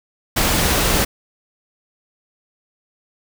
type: noise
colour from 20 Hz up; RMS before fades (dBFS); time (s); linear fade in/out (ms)
pink; -17; 0.36-1.05; 10
effects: none